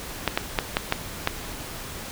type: clicks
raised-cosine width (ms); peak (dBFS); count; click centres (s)
0.3; -4; 6; 0.277 / 0.375 / 0.588 / 0.769 / 0.924 / 1.274
effects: pink hiss -36 dBFS RMS until 2.11 s

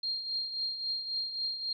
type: tone with tremolo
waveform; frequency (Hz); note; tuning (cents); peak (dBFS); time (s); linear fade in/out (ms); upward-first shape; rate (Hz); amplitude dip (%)
sine; 4211; C8; +10; -29; 0.03-1.73; 5; triangle; 3.7; 65
effects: none

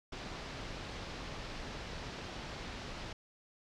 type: low-pass noise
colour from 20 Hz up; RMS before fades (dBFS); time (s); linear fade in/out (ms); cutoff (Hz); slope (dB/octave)
pink; -44; 0.12-3.13; 5; 5400; 24
effects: none

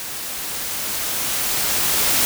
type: noise with level ramp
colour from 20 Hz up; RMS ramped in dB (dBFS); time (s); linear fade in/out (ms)
white; -30 to -17; 0-2.25; 0
effects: none

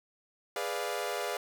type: chord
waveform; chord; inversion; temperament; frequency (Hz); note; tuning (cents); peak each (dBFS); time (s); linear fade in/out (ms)
sawtooth; G# diminished seventh; none; equal; 415.3 / 493.9 / 587.3 / 698.5; G#4 / B4 / D5 / F5; 0 / 0 / 0 / 0; -34; 0.56-1.37; 2
effects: none

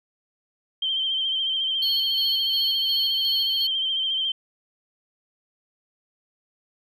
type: tone with vibrato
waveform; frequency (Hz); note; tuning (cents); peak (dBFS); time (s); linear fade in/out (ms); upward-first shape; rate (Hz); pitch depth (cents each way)
sine; 3136; G7; 0; -22; 0.82-4.32; 5; sine; 14; 41
type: tone with tremolo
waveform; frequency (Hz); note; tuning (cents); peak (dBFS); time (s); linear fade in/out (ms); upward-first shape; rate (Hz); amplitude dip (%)
triangle; 4350; C#8; -33; -22; 1.82-3.67; 5; square; 2.8; 35
effects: none

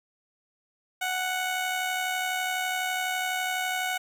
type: tone with amplitude modulation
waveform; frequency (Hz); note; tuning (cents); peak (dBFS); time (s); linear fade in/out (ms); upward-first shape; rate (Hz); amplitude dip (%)
15% pulse; 740; F#5; 0; -19; 1.01-3.98; 10; sine; 72; 35
effects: none

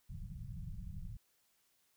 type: low-pass noise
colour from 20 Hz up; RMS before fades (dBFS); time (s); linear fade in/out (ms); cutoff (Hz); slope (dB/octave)
pink; -45; 0.09-1.17; 5; 190; 96
effects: white hiss -75 dBFS RMS until 1.96 s

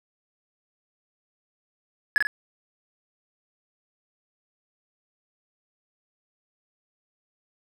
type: tone with echo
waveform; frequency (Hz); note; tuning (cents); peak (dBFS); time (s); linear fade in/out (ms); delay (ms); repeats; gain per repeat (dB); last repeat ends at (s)
triangle; 1700; G#6; +40; -13; 2.16-2.18; 0; 45; 2; -4; 2.27
effects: none

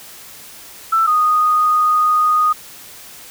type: tone pair in turn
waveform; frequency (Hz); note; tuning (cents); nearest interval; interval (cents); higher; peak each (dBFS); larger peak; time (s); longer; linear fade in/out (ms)
sine; 1328 / 1238.3; E6 / D#6; +12 / -9; minor second; 121; first; -11; neither; 0.92-1.07 / 1.07-2.53; second; 10
effects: white hiss -38 dBFS RMS until 3.3 s

